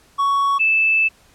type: tone pair in turn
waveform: triangle / sine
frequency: 1116 / 2631 Hz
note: C#6 / E7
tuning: +11 / -4 cents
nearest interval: octave + minor third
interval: 1485 cents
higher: second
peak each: -13 dBFS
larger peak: neither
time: 0.18-0.59 / 0.59-1.09 s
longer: second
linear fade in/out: 20 ms
effects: pink hiss -53 dBFS RMS until 1.34 s + low-pass 12000 Hz 12 dB/octave